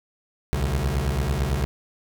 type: beating tone pair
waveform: 25% pulse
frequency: 64.1 / 73.1 Hz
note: C2 / D2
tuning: -35 / -7 cents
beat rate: 9 Hz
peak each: -21 dBFS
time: 0.53-1.65 s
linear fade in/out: 0 ms
effects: none